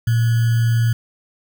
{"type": "tone with sample-and-hold", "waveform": "sine", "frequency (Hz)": 115.6, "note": "A#2", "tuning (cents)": -14, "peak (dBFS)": -13, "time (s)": [0.07, 0.93], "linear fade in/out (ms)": 5, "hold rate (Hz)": 1575, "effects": []}